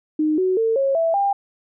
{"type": "tone with pitch steps", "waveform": "sine", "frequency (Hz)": [307.7, 372.3, 450.5, 545.1, 659.6, 798.1], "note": ["D#4", "F#4", "A4", "C#5", "E5", "G5"], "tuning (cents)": [-19, 11, 41, -29, 1, 31], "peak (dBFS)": -16, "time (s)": [0.19, 1.33], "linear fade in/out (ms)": 5, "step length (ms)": 190, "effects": []}